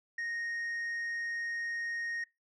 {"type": "tone", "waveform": "sine", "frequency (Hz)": 1862, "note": "A#6", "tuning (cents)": -2, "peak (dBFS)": -31, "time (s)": [0.18, 2.24], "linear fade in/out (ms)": 5, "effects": ["noise-tail reverb RT60 0.2 s tail -21 dB re dry", "tanh soft clip ceiling -33 dBFS"]}